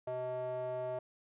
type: tone with band-pass filter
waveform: square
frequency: 126.8 Hz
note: B2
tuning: 46 cents sharp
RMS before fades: -38 dBFS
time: 0.07-0.99 s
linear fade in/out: 5 ms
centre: 640 Hz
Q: 4.3
effects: resampled to 8000 Hz